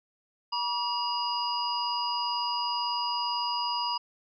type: tone cluster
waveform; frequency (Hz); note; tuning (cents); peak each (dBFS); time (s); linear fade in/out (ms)
sine; 962 / 1144 / 2857 / 4901; B5 / D6 / F7 / D#8; -46 / -46 / +39 / -27; -30 / -37 / -37 / -32; 0.52-3.98; 10
effects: none